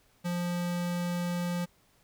square tone, 175.3 Hz, F3, 7 cents sharp, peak -30 dBFS, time 0.24-1.66 s, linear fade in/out 20 ms, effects pink hiss -66 dBFS RMS until 2.03 s

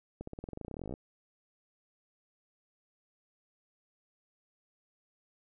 accelerating click train, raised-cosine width 2 ms, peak -27 dBFS, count 23, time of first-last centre 0.21-0.939 s, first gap 64 ms, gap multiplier 0.93, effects none

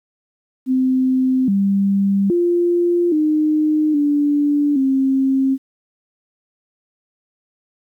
sine tone with pitch steps, 259 / 197.5 / 348.1 / 306.5 / 290.9 / 267.4 Hz, C4 / G3 / F4 / D#4 / D4 / C4, -17 / +13 / -6 / -26 / -16 / +38 cents, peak -13 dBFS, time 0.66-5.58 s, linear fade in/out 50 ms, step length 820 ms, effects 9-bit

